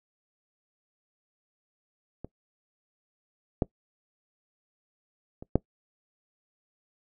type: clicks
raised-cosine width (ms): 2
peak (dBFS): -24 / -10 / -27 / -7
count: 4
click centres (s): 2.246 / 3.622 / 5.425 / 5.556
effects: noise-tail reverb RT60 0.1 s tail -22 dB re dry